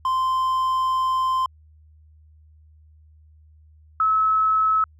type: tone pair in turn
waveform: triangle / sine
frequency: 1040 / 1294.7 Hz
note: C6 / E6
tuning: -11 / -32 cents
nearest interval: major third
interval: 379 cents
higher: second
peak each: -17 / -16 dBFS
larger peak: second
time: 0.05-1.46 / 4-4.84 s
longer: first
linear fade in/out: 2 ms
effects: added 77 Hz sine -49 dBFS peak until 4.99 s